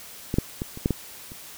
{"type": "clicks", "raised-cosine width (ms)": 3, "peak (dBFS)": [-12, -6, -15, -24, -8, -10, -28], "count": 7, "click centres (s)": [0.341, 0.385, 0.619, 0.774, 0.859, 0.907, 1.319], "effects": ["white hiss -43 dBFS RMS until 1.57 s"]}